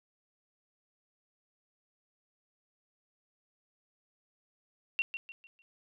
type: tone with echo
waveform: sine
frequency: 2736 Hz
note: F7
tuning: 36 cents flat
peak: -26 dBFS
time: 4.99-5.02 s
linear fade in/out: 0 ms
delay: 150 ms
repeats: 4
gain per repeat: -9 dB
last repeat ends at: 5.62 s
effects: none